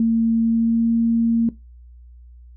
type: tone with pitch glide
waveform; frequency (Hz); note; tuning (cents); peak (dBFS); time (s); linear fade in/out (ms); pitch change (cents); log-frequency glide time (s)
sine; 227.5 to 230.1; A#3 to A#3; -42 to -22; -14; 0-1.49; 2; +20; 0.4-0.91
effects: noise-tail reverb RT60 0.2 s tail -18 dB re dry + added 60 Hz sine -41 dBFS peak until 2.56 s